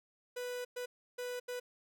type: tone bursts at uneven times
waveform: 45% pulse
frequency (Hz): 493.9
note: B4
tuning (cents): 0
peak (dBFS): -38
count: 4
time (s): 0.36-0.65 / 0.76-0.86 / 1.18-1.4 / 1.48-1.6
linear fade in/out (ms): 10
effects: none